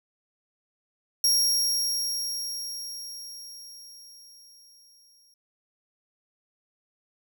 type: tone with exponential decay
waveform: sawtooth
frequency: 5590 Hz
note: F8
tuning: 1 cent sharp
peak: -16 dBFS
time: 1.24-5.34 s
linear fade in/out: 2 ms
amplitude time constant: 890 ms
effects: none